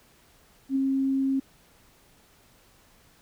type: tone with ADSR envelope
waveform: sine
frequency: 269.1 Hz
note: C4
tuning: 49 cents sharp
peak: -20 dBFS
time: 0.69-1.4 s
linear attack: 69 ms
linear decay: 5 ms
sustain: -2 dB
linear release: 9 ms
effects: pink hiss -59 dBFS RMS until 3.21 s